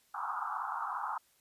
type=band-pass noise; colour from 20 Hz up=white; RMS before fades=-37 dBFS; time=0.14-1.18 s; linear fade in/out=5 ms; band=760 to 1400 Hz; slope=96 dB/octave; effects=white hiss -69 dBFS RMS until 1.4 s + resampled to 32000 Hz